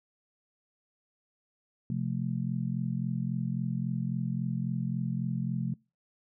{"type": "chord", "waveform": "sine", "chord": "F major", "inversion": "second", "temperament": "just", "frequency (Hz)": [130.96, 174.61, 218.3], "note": ["C3", "F3", "A3"], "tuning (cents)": [2, 0, -13], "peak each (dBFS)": [-32, -33, -35], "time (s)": [1.9, 5.74], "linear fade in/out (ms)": 2, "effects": ["noise-tail reverb RT60 0.3 s tail -26 dB re dry"]}